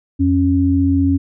sine tone pair together, 86.6 / 274.9 Hz, F2 / C#4, -14 / -14 cents, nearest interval octave + minor sixth, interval 2000 cents, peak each -16 / -13 dBFS, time 0.19-1.18 s, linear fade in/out 20 ms, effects none

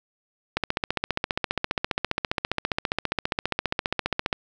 click train, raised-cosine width 0.3 ms, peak -7 dBFS, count 57, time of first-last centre 0.57-4.328 s, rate 14.9 Hz, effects none

